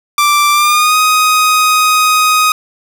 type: tone with pitch glide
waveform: sawtooth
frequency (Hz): 1174.7 to 1251.8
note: D6 to D#6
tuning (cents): 0 to +10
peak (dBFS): -4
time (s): 0.18-2.52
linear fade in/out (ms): 2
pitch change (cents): +110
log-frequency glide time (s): 0.52-0.97
effects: none